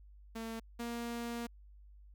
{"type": "tone pair in turn", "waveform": "sawtooth", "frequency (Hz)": [226, 235.6], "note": ["A3", "A#3"], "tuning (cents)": [47, 19], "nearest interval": "minor second", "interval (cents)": 72, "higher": "second", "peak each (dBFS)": [-36, -34], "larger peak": "second", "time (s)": [[0.35, 0.6], [0.79, 1.47]], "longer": "second", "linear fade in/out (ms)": 10, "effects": ["added 50 Hz sine -54 dBFS peak until 2.14 s"]}